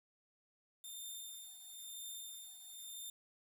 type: tone with tremolo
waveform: 10% pulse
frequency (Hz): 3611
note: A7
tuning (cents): +44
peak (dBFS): -37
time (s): 0.84-3.1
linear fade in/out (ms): 2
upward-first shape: triangle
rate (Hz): 1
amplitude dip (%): 65
effects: 11-bit